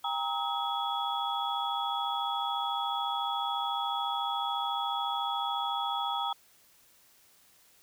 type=tone cluster; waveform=sine; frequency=800 / 934 / 1278 / 3363 Hz; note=G5 / A#5 / D#6 / G#7; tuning=+35 / +3 / +46 / +21 cents; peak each=-34 / -34 / -35 / -36 dBFS; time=0.04-6.33 s; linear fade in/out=5 ms; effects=white hiss -62 dBFS RMS until 7.82 s